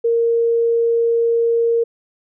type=tone; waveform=sine; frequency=464.2 Hz; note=A#4; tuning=7 cents flat; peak=-13 dBFS; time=0.04-1.84 s; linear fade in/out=10 ms; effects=none